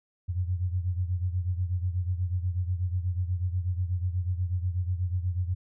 sine beating tone pair, 88.5 / 96.7 Hz, F2 / G2, +23 / -23 cents, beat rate 8.2 Hz, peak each -27 / -32 dBFS, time 0.28-5.55 s, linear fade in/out 20 ms, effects none

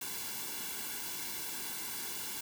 white noise with comb filter, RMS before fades -40 dBFS, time 0.01-2.41 s, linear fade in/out 5 ms, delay 1.6 ms, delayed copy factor -0.8, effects none

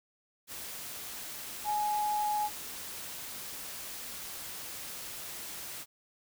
sine tone in noise, 839 Hz, G#5, 17 cents sharp, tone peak -28 dBFS, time 1.64-2.5 s, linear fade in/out 50 ms, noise white, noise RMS -42 dBFS, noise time 0.47-5.86 s, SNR +11 dB, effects none

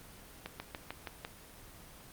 slowing click train, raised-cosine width 0.3 ms, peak -23 dBFS, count 6, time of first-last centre 0.46-1.249 s, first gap 140 ms, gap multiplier 1.06, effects pink hiss -53 dBFS RMS until 2.12 s + Opus 24 kbps

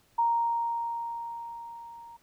sine tone with level ramp, 932.3 Hz, A#5, in tune, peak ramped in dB -21 to -45 dBFS, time 0.18-2.17 s, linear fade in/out 10 ms, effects pink hiss -65 dBFS RMS until 2.22 s

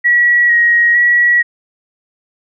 sine tone with vibrato, 1908 Hz, A#6, 40 cents sharp, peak -7 dBFS, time 0.04-1.43 s, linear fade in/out 20 ms, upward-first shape square, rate 1.1 Hz, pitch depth 17 cents each way, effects none

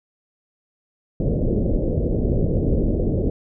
pink low-pass noise, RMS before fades -20 dBFS, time 1.2-3.3 s, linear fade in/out 2 ms, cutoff 560 Hz, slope 48 dB/octave, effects none

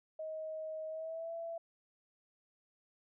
sine tone with pitch glide, 630 to 667.5 Hz, D#5 to E5, +21 to +22 cents, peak -39 dBFS, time 0.19-1.58 s, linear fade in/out 5 ms, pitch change +101 cents, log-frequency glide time 0.88-1.33 s, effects none

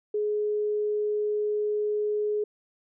sine tone, 420 Hz, G#4, 19 cents sharp, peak -24 dBFS, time 0.14-2.44 s, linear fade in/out 5 ms, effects none

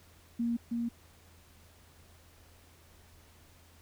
sine tone with echo, 234.6 Hz, A#3, 11 cents sharp, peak -28 dBFS, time 0.39-0.57 s, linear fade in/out 10 ms, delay 320 ms, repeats 1, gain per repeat -2 dB, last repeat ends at 0.89 s, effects added 83 Hz sine -60 dBFS peak until 3.81 s + pink hiss -61 dBFS RMS until 3.81 s

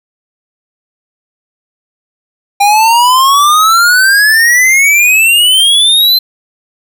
square exponential sweep, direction up, 798 to 4122 Hz, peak -5 dBFS, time 2.6-6.19 s, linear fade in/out 10 ms, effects none

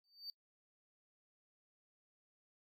triangle tone with exponential growth, 4600 Hz, D8, 37 cents flat, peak -40 dBFS, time 0.04-0.3 s, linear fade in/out 1 ms, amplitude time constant 56 ms, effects noise-tail reverb RT60 0.1 s tail -22 dB re dry

